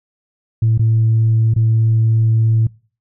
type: tone with dropouts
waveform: sine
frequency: 112.1 Hz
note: A2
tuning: 33 cents sharp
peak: -9 dBFS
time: 0.62-2.67 s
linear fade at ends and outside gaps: 5 ms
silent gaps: 0.778-0.793 / 1.539-1.561 s
effects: noise-tail reverb RT60 0.4 s tail -25 dB re dry + tanh soft clip ceiling -7 dBFS